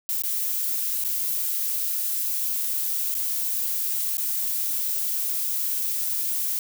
violet noise with dropouts, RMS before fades -26 dBFS, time 0.09-6.59 s, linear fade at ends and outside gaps 1 ms, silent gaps 0.221-0.236 / 1.04-1.047 / 3.143-3.15 / 4.171-4.181 s, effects none

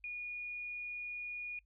sine tone, 2445 Hz, D#7, 31 cents flat, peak -39 dBFS, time 0.04-1.59 s, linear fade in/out 2 ms, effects noise-tail reverb RT60 0.1 s tail -25 dB re dry + added 50 Hz sine -67 dBFS peak until 1.65 s

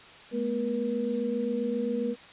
sine tone cluster, 215.7 / 243.2 / 478 Hz, A3 / B3 / A#4, -34 / -26 / +43 cents, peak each -32 / -31 / -30 dBFS, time 0.31-2.16 s, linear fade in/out 50 ms, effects white hiss -49 dBFS RMS until 2.32 s + resampled to 8000 Hz

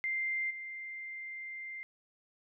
sine tone with level steps, 2093 Hz, C7, in tune, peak -31 / -40 dBFS, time 0.04-1.83 s, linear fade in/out 0 ms, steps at 0.5 s, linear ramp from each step 10 ms, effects none

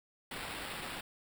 white noise with sample-and-hold, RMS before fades -42 dBFS, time 0.31-1.01 s, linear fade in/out 5 ms, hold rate 6300 Hz, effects none

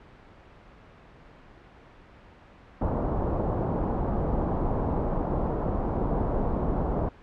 pink low-pass noise, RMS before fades -27 dBFS, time 2.81-7.09 s, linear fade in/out 5 ms, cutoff 950 Hz, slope 24 dB/octave, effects pink hiss -51 dBFS RMS until 7.22 s + low-pass 2000 Hz 12 dB/octave

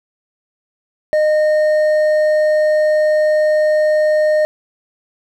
triangle tone with hard clipping, 613 Hz, D#5, 26 cents flat, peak -12 dBFS, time 1.13-4.45 s, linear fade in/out 0 ms, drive 8 dB, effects none

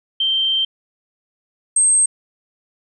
sine tone pair in turn, 3136 / 8372 Hz, G7 / C9, 0 / 0 cents, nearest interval octave + perfect fourth, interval 1700 cents, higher second, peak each -15 / -11 dBFS, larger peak second, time 0.2-0.65 / 1.76-2.06 s, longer first, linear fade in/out 5 ms, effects none

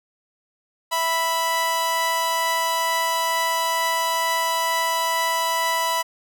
sawtooth tone pair together, 659 / 987.4 Hz, E5 / B5, -1 / -1 cents, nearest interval perfect fifth, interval 700 cents, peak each -24 / -17 dBFS, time 0.91-6.03 s, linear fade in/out 20 ms, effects none

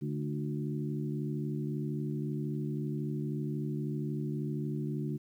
harmonic tone with a mistuned harmonic, 72.8 Hz, D2, 15 cents flat, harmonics 2 / 3 / 4 / 5, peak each -34 / -38 / -40 / -42 dBFS, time 0.01-5.18 s, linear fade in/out 20 ms, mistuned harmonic 4, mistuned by +53 cents, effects 11-bit

